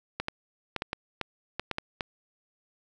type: clicks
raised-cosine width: 0.3 ms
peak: -14 dBFS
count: 10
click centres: 0.2 / 0.284 / 0.763 / 0.821 / 0.931 / 1.213 / 1.596 / 1.713 / 1.784 / 2.008 s
effects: none